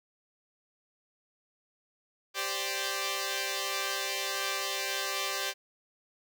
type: chord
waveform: 5% pulse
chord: G suspended fourth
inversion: none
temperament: equal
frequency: 392 / 523.3 / 587.3 Hz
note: G4 / C5 / D5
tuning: 0 / 0 / 0 cents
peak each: -24 dBFS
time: 2.34-5.54 s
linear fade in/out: 50 ms
effects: none